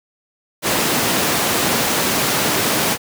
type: high-pass noise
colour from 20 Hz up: pink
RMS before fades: -18 dBFS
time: 0.62-2.98 s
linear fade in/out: 50 ms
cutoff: 180 Hz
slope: 12 dB/octave
effects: none